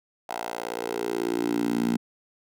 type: tone with high-pass filter sweep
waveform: 10% pulse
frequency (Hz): 58.27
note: A#1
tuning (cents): 0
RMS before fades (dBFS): -28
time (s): 0.29-1.97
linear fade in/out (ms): 5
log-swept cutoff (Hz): 690 to 220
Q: 3.8
effects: none